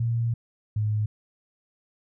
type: tone pair in turn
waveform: sine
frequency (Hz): 116.54 / 106.57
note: A#2 / G#2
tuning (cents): 0 / +45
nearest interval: major second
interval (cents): 155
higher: first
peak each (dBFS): -22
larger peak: neither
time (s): 0-0.34 / 0.76-1.06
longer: first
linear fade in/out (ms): 5
effects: none